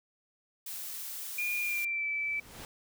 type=noise; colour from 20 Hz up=blue; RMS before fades=-40 dBFS; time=0.66-1.85 s; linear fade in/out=5 ms
type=tone with pitch glide; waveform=sine; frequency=2424 to 2315 Hz; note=D#7 to D7; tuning=-46 to -25 cents; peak=-30 dBFS; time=1.38-2.4 s; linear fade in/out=5 ms; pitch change=-79 cents; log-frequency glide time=1.58-2.06 s
type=noise with exponential growth; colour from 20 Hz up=pink; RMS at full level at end=-43 dBFS; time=1.91-2.65 s; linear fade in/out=1 ms; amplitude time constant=160 ms
effects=none

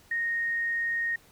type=tone; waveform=sine; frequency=1859 Hz; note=A#6; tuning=5 cents flat; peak=-26 dBFS; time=0.11-1.16 s; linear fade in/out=5 ms; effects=pink hiss -58 dBFS RMS until 1.31 s

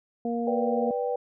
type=harmonic tone; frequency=234.9 Hz; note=A#3; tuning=13 cents sharp; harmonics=1 / 2 / 3; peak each=-28 / -31 / -33 dBFS; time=0.25-0.91 s; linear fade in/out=2 ms
type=chord; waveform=sine; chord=G major; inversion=first; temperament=just; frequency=490 / 588 / 784 Hz; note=B4 / D5 / G5; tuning=-14 / +2 / 0 cents; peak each=-27 / -33 / -32 dBFS; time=0.47-1.16 s; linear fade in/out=5 ms
effects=none

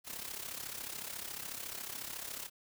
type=noise with amplitude modulation; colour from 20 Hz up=white; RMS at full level=-40 dBFS; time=0.04-2.5 s; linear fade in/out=50 ms; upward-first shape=sine; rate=34 Hz; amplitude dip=70%; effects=none

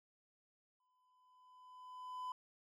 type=tone with exponential growth; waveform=triangle; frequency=1006 Hz; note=B5; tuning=32 cents sharp; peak=-38 dBFS; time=0.8-2.32 s; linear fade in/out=2 ms; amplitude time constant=330 ms; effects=none

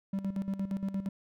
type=tone with tremolo; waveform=triangle; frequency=194.9 Hz; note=G3; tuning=10 cents flat; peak=-27 dBFS; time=0.13-1.09 s; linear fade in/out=5 ms; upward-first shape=square; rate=8.6 Hz; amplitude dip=70%; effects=none

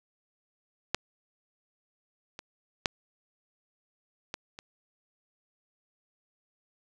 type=clicks; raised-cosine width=0.2 ms; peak=-8 / -23 / -7 / -17 / -25 dBFS; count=5; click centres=0.946 / 2.391 / 2.858 / 4.341 / 4.589 s; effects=none

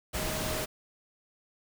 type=tone in noise; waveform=sine; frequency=625 Hz; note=D#5; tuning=8 cents sharp; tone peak=-39 dBFS; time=0.13-0.66 s; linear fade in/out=20 ms; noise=pink; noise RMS=-33 dBFS; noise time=0.13-0.66 s; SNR=-9 dB; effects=none

